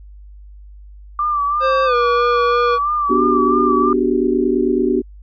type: tone with vibrato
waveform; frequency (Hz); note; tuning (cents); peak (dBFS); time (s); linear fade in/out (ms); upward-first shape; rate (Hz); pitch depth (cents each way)
sine; 1174.7; D6; 0; -15; 1.19-3.93; 2; sine; 3; 50
type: tone with pitch glide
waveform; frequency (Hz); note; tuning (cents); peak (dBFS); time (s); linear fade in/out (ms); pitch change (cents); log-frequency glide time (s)
square; 528 to 481.4; C5 to B4; +16 to -44; -16; 1.6-2.79; 50; -160; 1.85-1.95
type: chord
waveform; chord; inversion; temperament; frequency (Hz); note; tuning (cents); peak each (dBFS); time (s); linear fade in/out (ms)
sine; G major seventh; first; equal with one note detuned; 246.9 / 293.7 / 370 / 399.1; B3 / D4 / F#4 / G4; 0 / 0 / 0 / +31; -19 / -20 / -17 / -21; 3.09-5.02; 20
effects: added 50 Hz sine -36 dBFS peak until 5.22 s + resampled to 11025 Hz